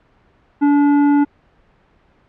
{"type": "tone with tanh clipping", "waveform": "triangle", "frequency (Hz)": 288, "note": "D4", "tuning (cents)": -34, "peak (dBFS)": -12, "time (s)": [0.61, 1.25], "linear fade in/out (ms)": 20, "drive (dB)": 16, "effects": ["pink hiss -55 dBFS RMS until 2.28 s", "low-pass 2000 Hz 12 dB/octave"]}